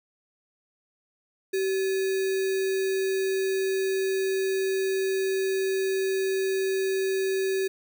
sine tone with sample-and-hold, 383 Hz, G4, 40 cents flat, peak -23 dBFS, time 1.53-7.68 s, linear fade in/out 10 ms, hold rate 2100 Hz, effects none

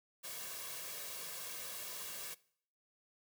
white noise with comb filter, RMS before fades -45 dBFS, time 0.23-2.35 s, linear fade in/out 20 ms, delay 1.8 ms, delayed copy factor +0.6, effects noise-tail reverb RT60 0.6 s tail -21 dB re dry + high-pass 150 Hz 12 dB/octave

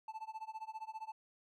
triangle tone with tremolo, 878 Hz, A5, 4 cents flat, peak -38 dBFS, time 0.08-1.12 s, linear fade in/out 2 ms, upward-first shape sine, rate 15 Hz, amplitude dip 95%, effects none

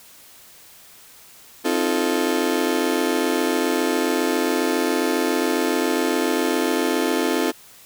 35% pulse chord, F dominant seventh, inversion second, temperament just, 261.9 / 314.3 / 349.2 / 436.5 Hz, C4 / Eb4 / F4 / A4, +2 / +18 / 0 / -14 cents, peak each -23 dBFS, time 1.64-7.52 s, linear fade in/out 20 ms, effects white hiss -47 dBFS RMS until 7.85 s

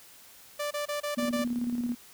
sawtooth tone bursts, 587.3 Hz, D5, in tune, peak -26 dBFS, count 6, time 0.59-1.445 s, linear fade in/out 10 ms, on 120 ms, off 27 ms
sine tone with tremolo, 241.1 Hz, B3, 41 cents flat, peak -26 dBFS, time 1.17-1.95 s, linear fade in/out 10 ms, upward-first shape square, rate 18 Hz, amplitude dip 45%
effects white hiss -53 dBFS RMS until 2.13 s

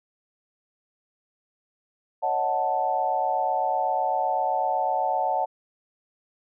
sine chord, D# half-diminished seventh, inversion third, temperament equal, 554.4 / 622.3 / 740 / 880 Hz, C#5 / D#5 / F#5 / A5, 0 / 0 / 0 / 0 cents, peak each -31 / -31 / -25 / -26 dBFS, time 2.22-5.46 s, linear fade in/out 20 ms, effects none

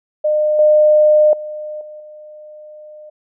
sine tone with level steps, 607 Hz, D#5, 43 cents flat, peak -12 / -7 / -24 / -31 / -34 dBFS, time 0.24-3.1 s, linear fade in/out 10 ms, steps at 0.59 / 1.33 / 1.81 / 2 s, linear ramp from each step 2 ms, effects none

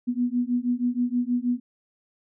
sine beating tone pair, 241.6 / 247.9 Hz, B3 / B3, -38 / +7 cents, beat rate 6.3 Hz, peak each -25 dBFS, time 0.07-1.6 s, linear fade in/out 20 ms, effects none

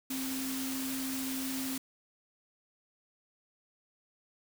sine tone in noise, 264.3 Hz, C4, 18 cents sharp, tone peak -35 dBFS, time 0.1-1.78 s, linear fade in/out 5 ms, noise white, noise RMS -39 dBFS, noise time 0.1-1.78 s, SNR +1 dB, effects none

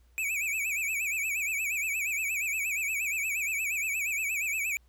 square tone with vibrato, 2428 Hz, D#7, 43 cents flat, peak -29 dBFS, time 0.18-4.77 s, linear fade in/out 0 ms, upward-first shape sine, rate 8.5 Hz, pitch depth 150 cents each way, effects added 60 Hz sine -58 dBFS peak until 4.88 s + pink hiss -71 dBFS RMS until 4.88 s

